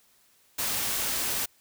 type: noise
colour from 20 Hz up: white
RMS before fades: -29 dBFS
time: 0.58-1.46 s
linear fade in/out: 10 ms
effects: white hiss -63 dBFS RMS until 1.6 s